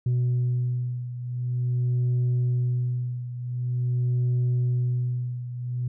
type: beating tone pair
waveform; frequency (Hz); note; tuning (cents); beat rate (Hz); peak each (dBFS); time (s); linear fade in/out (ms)
sine; 123.47 / 123.93; B2 / B2; 0 / +6; 0.46; -22 / -26; 0.06-5.88; 5
effects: tanh soft clip ceiling -19 dBFS